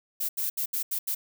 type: noise bursts at uneven times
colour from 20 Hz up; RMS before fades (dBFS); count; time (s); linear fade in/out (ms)
violet; -29; 6; 0.2-0.29 / 0.37-0.5 / 0.57-0.66 / 0.73-0.83 / 0.91-0.99 / 1.07-1.15; 10
effects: none